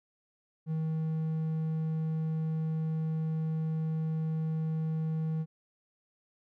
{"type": "tone", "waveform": "triangle", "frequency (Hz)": 158.9, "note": "D#3", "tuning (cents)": 37, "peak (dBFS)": -27, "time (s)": [0.66, 5.46], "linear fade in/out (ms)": 50, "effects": []}